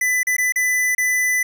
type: tone with dropouts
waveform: square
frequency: 1998 Hz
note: B6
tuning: 20 cents sharp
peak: -17 dBFS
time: 0.01-1.43 s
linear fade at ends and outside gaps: 5 ms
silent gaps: 0.232-0.269 / 0.367-0.382 / 0.523-0.558 / 0.95-0.98 s
effects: none